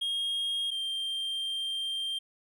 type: tone pair in turn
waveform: triangle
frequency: 3250 / 3174 Hz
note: G#7 / G7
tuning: -38 / +21 cents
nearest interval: unison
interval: 41 cents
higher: first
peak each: -27 / -29 dBFS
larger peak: first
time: 0.01-0.71 / 0.71-2.19 s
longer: second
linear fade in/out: 10 ms
effects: none